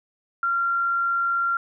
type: tone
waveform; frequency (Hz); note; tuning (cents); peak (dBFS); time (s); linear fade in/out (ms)
sine; 1379; F6; -22; -20; 0.43-1.57; 2
effects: none